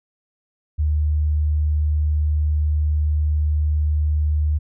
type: tone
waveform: sine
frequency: 75.6 Hz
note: D#2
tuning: 49 cents flat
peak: -16 dBFS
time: 0.78-4.59 s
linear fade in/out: 20 ms
effects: none